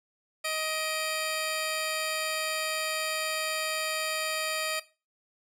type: tone pair together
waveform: 10% pulse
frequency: 628 / 2371 Hz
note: D#5 / D7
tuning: +16 / +16 cents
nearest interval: octave + major seventh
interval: 2300 cents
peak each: -22 / -24 dBFS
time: 0.44-4.8 s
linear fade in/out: 10 ms
effects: noise-tail reverb RT60 0.3 s tail -17 dB re dry + low-pass 11000 Hz 12 dB/octave